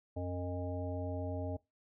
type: harmonic tone with a mistuned harmonic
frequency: 90.4 Hz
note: F#2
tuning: 40 cents flat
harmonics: 1 / 3 / 5 / 7 / 9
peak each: -38 / -42 / -45 / -42 / -49 dBFS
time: 0.16-1.57 s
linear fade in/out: 10 ms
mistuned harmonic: 7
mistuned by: -41 cents
effects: noise-tail reverb RT60 0.2 s tail -20 dB re dry